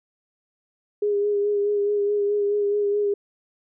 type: tone with vibrato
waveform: sine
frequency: 409.8 Hz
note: G#4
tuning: 23 cents flat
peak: -19 dBFS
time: 1.02-3.14 s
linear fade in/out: 5 ms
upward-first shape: sine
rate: 4.7 Hz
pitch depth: 25 cents each way
effects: none